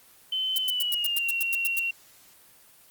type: tone with pitch glide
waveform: sine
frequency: 3059 to 2741 Hz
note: G7 to F7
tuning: -43 to -33 cents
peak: -25 dBFS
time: 0.32-1.91 s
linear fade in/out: 5 ms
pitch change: -190 cents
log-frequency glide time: 0.6-1.29 s
type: noise bursts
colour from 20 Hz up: violet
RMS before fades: -26 dBFS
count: 11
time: 0.56-1.791 s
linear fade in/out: 0 ms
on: 21 ms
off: 100 ms
effects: white hiss -55 dBFS RMS until 2.9 s + Opus 24 kbps